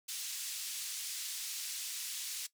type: band-pass noise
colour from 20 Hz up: white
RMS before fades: -41 dBFS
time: 0.08-2.47 s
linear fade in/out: 10 ms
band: 3100 to 9400 Hz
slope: 12 dB/octave
effects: noise-tail reverb RT60 0.1 s tail -17 dB re dry